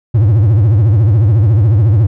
triangle tone with vibrato, 106.9 Hz, A2, 49 cents flat, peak -4 dBFS, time 0.14-2.07 s, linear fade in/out 10 ms, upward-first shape triangle, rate 14 Hz, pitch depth 260 cents each way, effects none

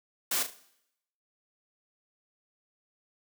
white noise with echo, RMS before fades -29 dBFS, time 0.31-0.43 s, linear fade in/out 5 ms, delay 37 ms, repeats 4, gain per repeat -9 dB, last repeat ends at 0.578 s, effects noise-tail reverb RT60 0.8 s tail -18 dB re dry + high-pass 200 Hz 12 dB/octave

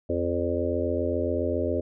harmonic tone with a mistuned harmonic, 87.31 Hz, F2, in tune, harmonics 1 / 3 / 4 / 5 / 6 / 7, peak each -31 / -31 / -31 / -31 / -31 / -31 dBFS, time 0.09-1.81 s, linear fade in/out 10 ms, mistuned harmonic 7, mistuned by -35 cents, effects none

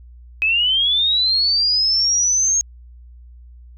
sine linear sweep, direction up, 2531 to 6550 Hz, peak -14 dBFS, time 0.42-2.61 s, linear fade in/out 0 ms, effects added 60 Hz sine -39 dBFS peak until 3.77 s

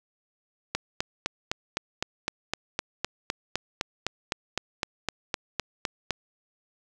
click train, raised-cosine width 0.2 ms, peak -9 dBFS, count 22, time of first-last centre 0.75-6.107 s, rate 3.92 Hz, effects none

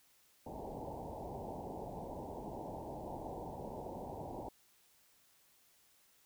white low-pass noise, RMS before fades -45 dBFS, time 0.46-4.49 s, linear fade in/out 5 ms, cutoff 930 Hz, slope 96 dB/octave, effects white hiss -69 dBFS RMS until 6.25 s

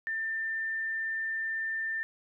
sine tone, 1791 Hz, A6, 30 cents sharp, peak -30 dBFS, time 0.07-2.03 s, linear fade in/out 0 ms, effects none

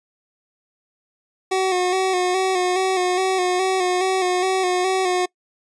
25% pulse tone with vibrato, 370 Hz, F#4, in tune, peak -14 dBFS, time 1.51-5.26 s, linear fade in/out 10 ms, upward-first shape square, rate 2.4 Hz, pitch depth 37 cents each way, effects noise-tail reverb RT60 0.1 s tail -24 dB re dry + resampled to 22050 Hz

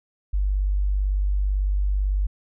sine tone, 49 Hz, G1, in tune, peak -19 dBFS, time 0.33-2.27 s, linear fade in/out 10 ms, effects none

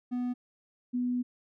triangle / sine tone pair in turn, 246.9 / 246.9 Hz, B3 / B3, 0 / 0 cents, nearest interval unison, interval 0 cents, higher neither, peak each -27 dBFS, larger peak neither, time 0.11-0.34 / 0.93-1.23 s, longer second, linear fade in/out 20 ms, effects none

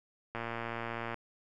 click train, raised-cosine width 0.5 ms, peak -22 dBFS, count 93, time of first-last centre 0.35-1.143 s, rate 116 Hz, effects none

